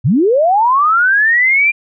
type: linear sweep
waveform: sine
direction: up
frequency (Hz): 97.8 to 2406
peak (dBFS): -8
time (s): 0.04-1.72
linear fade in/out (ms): 20
effects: none